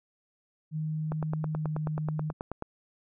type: tone with pitch glide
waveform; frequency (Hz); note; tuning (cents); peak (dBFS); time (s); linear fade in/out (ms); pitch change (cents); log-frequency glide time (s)
sine; 155.56 to 153.95; D#3 to D#3; 0 to -18; -29; 0.71-2.33; 50; -18; 1.51-1.66
type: click train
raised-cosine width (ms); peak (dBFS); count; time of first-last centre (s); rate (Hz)
1; -20; 15; 1.12-2.624; 9.31
effects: none